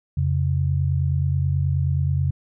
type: tone pair together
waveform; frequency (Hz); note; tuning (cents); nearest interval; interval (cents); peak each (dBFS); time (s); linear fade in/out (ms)
sine; 87.52 / 136.9; F2 / C#3; +4 / -21; minor sixth; 775; -21; 0.17-2.31; 5
effects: none